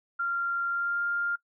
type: tone with pitch glide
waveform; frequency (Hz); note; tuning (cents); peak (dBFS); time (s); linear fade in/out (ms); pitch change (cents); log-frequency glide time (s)
sine; 1386 to 1400.5; F6 to F6; -14 to +4; -26; 0.19-1.36; 10; +18; 0.69-1.01
effects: noise-tail reverb RT60 0.1 s tail -22 dB re dry